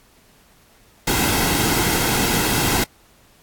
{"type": "noise with comb filter", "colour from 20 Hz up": "pink", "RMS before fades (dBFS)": -19, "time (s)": [1.07, 2.84], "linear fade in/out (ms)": 5, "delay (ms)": 1.7, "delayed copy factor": -0.55, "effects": ["pink hiss -54 dBFS RMS until 3.42 s", "AAC 64 kbps"]}